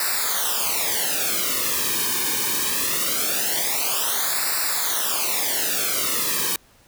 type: noise with flanger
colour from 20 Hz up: white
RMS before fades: -23 dBFS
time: 0-6.56 s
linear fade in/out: 2 ms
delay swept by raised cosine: 0.31 to 1.51 ms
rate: 0.22 Hz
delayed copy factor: -0.95
effects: pink hiss -55 dBFS RMS until 6.87 s